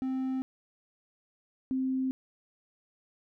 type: tone pair in turn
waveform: triangle / sine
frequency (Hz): 261.6 / 261.6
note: C4 / C4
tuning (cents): 0 / 0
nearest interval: unison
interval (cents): 0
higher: neither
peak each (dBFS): -27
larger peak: neither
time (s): 0.02-0.42 / 1.71-2.11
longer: neither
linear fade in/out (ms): 0
effects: none